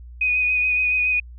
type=tone with vibrato; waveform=sine; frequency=2489 Hz; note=D#7; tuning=in tune; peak=-17 dBFS; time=0.21-1.2 s; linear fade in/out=5 ms; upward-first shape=sine; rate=7.1 Hz; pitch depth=21 cents each way; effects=added 60 Hz sine -37 dBFS peak until 1.38 s